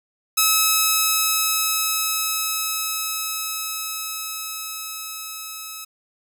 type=tone with level ramp; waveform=5% pulse; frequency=1290 Hz; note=E6; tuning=38 cents flat; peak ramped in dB=-3 to -21 dBFS; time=0.37-5.85 s; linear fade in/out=10 ms; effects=none